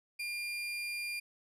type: tone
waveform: 35% pulse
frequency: 2400 Hz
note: D7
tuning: 37 cents sharp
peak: -34 dBFS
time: 0.19-1.2 s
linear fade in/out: 10 ms
effects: resampled to 32000 Hz